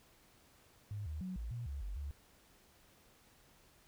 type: tone with pitch steps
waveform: sine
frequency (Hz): 103.2 / 76.8 / 184.9 / 57 / 119.3 / 69.6 / 48.5 / 71.1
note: G#2 / D#2 / F#3 / A#1 / A#2 / C#2 / G1 / C#2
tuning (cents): -10 / -22 / -1 / -38 / +41 / +8 / -18 / +45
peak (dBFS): -39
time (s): 0.91-2.11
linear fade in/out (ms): 0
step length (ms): 150
effects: pink hiss -66 dBFS RMS until 3.87 s